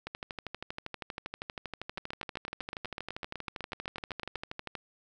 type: two click trains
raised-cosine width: 0.3 ms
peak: -21 / -21 dBFS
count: 20 / 60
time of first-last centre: 1.98-4.358 / 0.07-4.753 s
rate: 7.99 / 12.6 Hz
effects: none